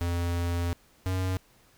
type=tone pair in turn; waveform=square; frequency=86.3 / 93.05 Hz; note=F2 / F#2; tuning=-20 / +10 cents; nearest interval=minor second; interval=130 cents; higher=second; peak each=-27 / -27 dBFS; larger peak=neither; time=0.01-0.73 / 1.06-1.37 s; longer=first; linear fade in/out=0 ms; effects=pink hiss -61 dBFS RMS until 1.77 s